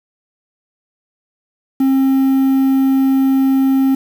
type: tone with quantisation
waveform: triangle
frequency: 267.6 Hz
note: C4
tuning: 39 cents sharp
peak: -8 dBFS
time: 1.8-3.95 s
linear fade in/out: 5 ms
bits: 6
effects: none